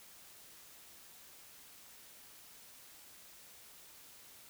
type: silence
effects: white hiss -57 dBFS RMS until 4.49 s